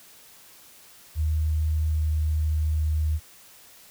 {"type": "tone with pitch glide", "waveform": "sine", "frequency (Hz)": [77.78, 77.29], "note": ["D#2", "D#2"], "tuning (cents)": [0, -11], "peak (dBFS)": -21, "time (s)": [1.15, 3.2], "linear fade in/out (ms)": 50, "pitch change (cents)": -11, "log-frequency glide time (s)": [1.9, 2.03], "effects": ["white hiss -51 dBFS RMS until 3.9 s"]}